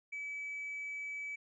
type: tone with tanh clipping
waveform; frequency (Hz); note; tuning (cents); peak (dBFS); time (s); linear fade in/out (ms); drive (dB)
triangle; 2293; D7; -42; -39; 0.12-1.36; 10; 5
effects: resampled to 22050 Hz